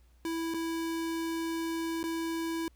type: tone with dropouts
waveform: square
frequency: 329.3 Hz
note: E4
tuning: 2 cents flat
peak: -32 dBFS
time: 0.25-2.68 s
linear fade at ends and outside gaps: 1 ms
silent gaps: 0.539-0.544 / 2.03-2.039 s
effects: added 60 Hz sine -58 dBFS peak until 2.75 s + pink hiss -71 dBFS RMS until 2.75 s